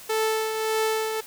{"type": "tone with tremolo", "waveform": "sawtooth", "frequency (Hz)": 439.2, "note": "A4", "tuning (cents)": -3, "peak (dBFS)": -17, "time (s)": [0.09, 1.21], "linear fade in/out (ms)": 10, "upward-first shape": "triangle", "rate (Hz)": 1.7, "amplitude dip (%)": 50, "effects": ["white hiss -44 dBFS RMS until 1.26 s"]}